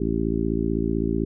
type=harmonic tone; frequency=55.8 Hz; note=A1; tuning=25 cents sharp; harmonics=1 / 2 / 3 / 4 / 5 / 6 / 7; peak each=-29 / -33 / -29 / -28 / -28 / -28 / -29 dBFS; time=0-1.25 s; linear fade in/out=5 ms; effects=none